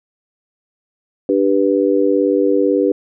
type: chord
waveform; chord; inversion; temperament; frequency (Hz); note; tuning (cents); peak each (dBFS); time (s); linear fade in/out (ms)
sine; G major; second; just; 294 / 392 / 490; D4 / G4 / B4; +2 / 0 / -14; -16; 1.29-2.92; 2
effects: none